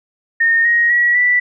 sine tone with pitch steps, 1836 / 1878.9 / 1922.8 / 1967.8 Hz, A#6 / A#6 / B6 / B6, -27 / +13 / -47 / -7 cents, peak -10 dBFS, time 0.4-1.4 s, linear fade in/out 10 ms, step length 250 ms, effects none

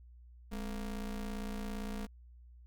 square ring-modulated tone, 117.3 Hz, A#2, 11 cents sharp, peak -35 dBFS, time 0.51-2.07 s, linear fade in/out 20 ms, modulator 88.5 Hz, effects added 60 Hz sine -53 dBFS peak until 2.66 s

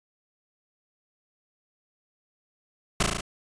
pink noise with echo, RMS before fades -21 dBFS, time 3-3.03 s, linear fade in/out 5 ms, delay 36 ms, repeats 5, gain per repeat -2 dB, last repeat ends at 3.21 s, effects resampled to 22050 Hz

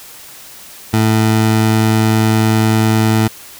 20% pulse tone, 110 Hz, A2, in tune, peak -5 dBFS, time 0.93-3.28 s, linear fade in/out 10 ms, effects white hiss -36 dBFS RMS until 3.59 s

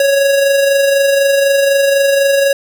square tone with amplitude modulation, 554.4 Hz, C#5, in tune, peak -8 dBFS, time 0-2.53 s, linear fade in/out 2 ms, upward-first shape sine, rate 24 Hz, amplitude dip 35%, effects none

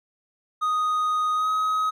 triangle tone with pitch glide, 1244.5 to 1267 Hz, D#6 to D#6, 0 to +31 cents, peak -19 dBFS, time 0.61-1.91 s, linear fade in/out 20 ms, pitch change +31 cents, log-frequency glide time 1.35-1.49 s, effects none

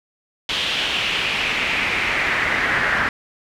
brown noise with band-pass filter sweep, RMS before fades -21 dBFS, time 0.49-3.09 s, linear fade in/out 2 ms, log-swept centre 3300 to 1700 Hz, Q 3.3, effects none

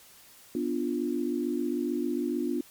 sine chord, B diminished, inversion none, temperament equal, 246.9 / 293.7 / 349.2 Hz, B3 / D4 / F4, 0 / 0 / 0 cents, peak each -31 dBFS, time 0.55-2.61 s, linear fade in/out 2 ms, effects white hiss -54 dBFS RMS until 2.7 s + MP3 96 kbps

